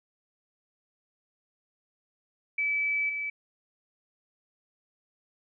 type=tone with level steps; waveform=sine; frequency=2302 Hz; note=D7; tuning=35 cents flat; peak=-25 / -30 dBFS; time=2.58-3.3 s; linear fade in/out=5 ms; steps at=3.09 s; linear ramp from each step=5 ms; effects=none